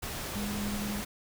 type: tone in noise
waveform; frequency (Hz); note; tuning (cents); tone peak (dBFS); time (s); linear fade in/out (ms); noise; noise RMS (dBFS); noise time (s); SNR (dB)
sine; 205.5; G#3; -18; -33; 0.35-1.01; 10; pink; -37; 0.02-1.05; +1
effects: none